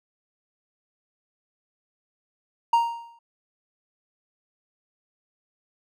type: tone with exponential decay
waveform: triangle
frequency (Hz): 932.3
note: A#5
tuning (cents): 0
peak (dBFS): -12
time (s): 2.73-3.19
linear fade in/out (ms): 5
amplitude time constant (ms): 98
effects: none